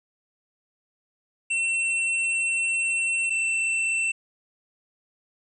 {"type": "tone pair in turn", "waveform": "square", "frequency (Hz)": [2703, 2684], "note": ["E7", "E7"], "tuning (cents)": [43, 31], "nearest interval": "unison", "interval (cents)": 12, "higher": "first", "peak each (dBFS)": -23, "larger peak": "neither", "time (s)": [[1.5, 3.3], [3.3, 4.12]], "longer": "first", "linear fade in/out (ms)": 10, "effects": ["resampled to 22050 Hz", "10-bit"]}